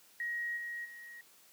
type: tone with level steps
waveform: sine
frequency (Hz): 1892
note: A#6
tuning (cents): +25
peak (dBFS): -34 / -38 / -47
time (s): 0.2-1.21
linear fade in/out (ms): 2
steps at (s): 0.56 / 0.84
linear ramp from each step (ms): 20
effects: white hiss -62 dBFS RMS until 1.52 s + high-pass 150 Hz 12 dB/octave